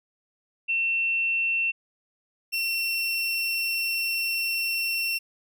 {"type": "tone pair in turn", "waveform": ["sine", "30% pulse"], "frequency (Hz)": [2700, 2715], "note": ["E7", "F7"], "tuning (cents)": [41, -50], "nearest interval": "unison", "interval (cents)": 9, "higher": "second", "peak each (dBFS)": -22, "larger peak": "neither", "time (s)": [[0.68, 1.72], [2.52, 5.19]], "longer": "second", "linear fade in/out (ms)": 20, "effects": []}